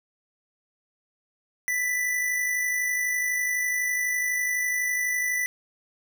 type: tone with amplitude modulation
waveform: square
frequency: 1983 Hz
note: B6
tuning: 7 cents sharp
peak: -23 dBFS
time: 1.68-5.46 s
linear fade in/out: 0 ms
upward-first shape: sine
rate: 52 Hz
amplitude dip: 35%
effects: none